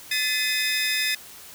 45% pulse tone cluster, 1743 / 2036 / 2524 / 3621 / 5060 Hz, A6 / C7 / D#7 / A7 / D#8, -17 / -48 / +24 / +49 / +28 cents, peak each -29 dBFS, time 0.11-1.15 s, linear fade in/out 5 ms, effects white hiss -44 dBFS RMS until 1.54 s

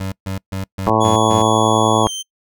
25% pulse tone bursts, 95.7 Hz, G2, 41 cents flat, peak -18 dBFS, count 6, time 0-1.42 s, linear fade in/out 5 ms, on 120 ms, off 140 ms
harmonic tone, 110 Hz, A2, in tune, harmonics 1 / 2 / 3 / 4 / 5 / 6 / 7 / 8 / 9 / 10, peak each -21 / -21 / -21 / -21 / -21 / -21 / -21 / -21 / -21 / -21 dBFS, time 0.87-2.07 s, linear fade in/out 0 ms
25% pulse tone with pitch glide, 3380 to 3117 Hz, G#7 to G7, +30 to -11 cents, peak -20 dBFS, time 1-2.23 s, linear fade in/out 20 ms, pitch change -141 cents, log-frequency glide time 2.02-2.11 s
effects noise-tail reverb RT60 0.1 s tail -25 dB re dry

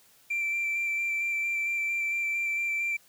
triangle tone with vibrato, 2349 Hz, D7, in tune, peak -24 dBFS, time 0.3-2.97 s, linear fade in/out 10 ms, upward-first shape square, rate 4.4 Hz, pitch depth 11 cents each way, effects tanh soft clip ceiling -22 dBFS + white hiss -60 dBFS RMS until 3.08 s

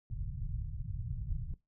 pink low-pass noise, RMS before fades -38 dBFS, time 0.1-1.54 s, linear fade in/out 2 ms, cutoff 150 Hz, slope 48 dB/octave, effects noise-tail reverb RT60 0.2 s tail -19 dB re dry

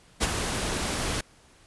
pink noise with ADSR envelope, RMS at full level -21 dBFS, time 0.2-1.21 s, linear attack 31 ms, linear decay 33 ms, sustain -8 dB, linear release 5 ms, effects pink hiss -57 dBFS RMS until 1.66 s + resampled to 24000 Hz

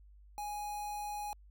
square tone with notch filter, 830.6 Hz, G#5, in tune, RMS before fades -40 dBFS, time 0.38-1.33 s, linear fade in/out 0 ms, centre 3100 Hz, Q 1.1, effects added 50 Hz sine -55 dBFS peak until 1.5 s

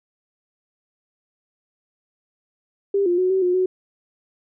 sine tone with pitch steps, 397.9 / 351.1 / 368.3 / 380.1 / 359 / 370.4 Hz, G4 / F4 / F#4 / F#4 / F4 / F#4, +26 / +9 / -8 / +47 / +48 / +2 cents, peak -16 dBFS, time 2.94-3.66 s, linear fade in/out 5 ms, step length 120 ms, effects none

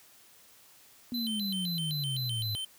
sine exponential sweep, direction down, 246.1 to 103.83 Hz, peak -32 dBFS, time 1.12-2.55 s, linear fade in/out 0 ms
square tone with vibrato, 3534 Hz, A7, 7 cents sharp, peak -34 dBFS, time 1.14-2.65 s, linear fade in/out 5 ms, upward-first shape square, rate 3.9 Hz, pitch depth 230 cents each way
effects white hiss -58 dBFS RMS until 2.78 s + high-pass 60 Hz 12 dB/octave

